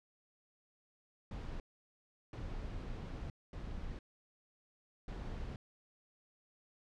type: noise bursts at uneven times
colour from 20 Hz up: brown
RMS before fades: -43 dBFS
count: 4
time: 1.31-1.6 / 2.33-3.3 / 3.53-3.99 / 5.08-5.56 s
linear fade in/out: 2 ms
effects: low-pass 5000 Hz 12 dB/octave